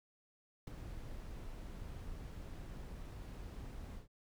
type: noise with ADSR envelope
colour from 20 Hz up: brown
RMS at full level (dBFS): -38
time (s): 0.67-4.08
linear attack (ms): 4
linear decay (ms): 12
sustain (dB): -9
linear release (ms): 130
effects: none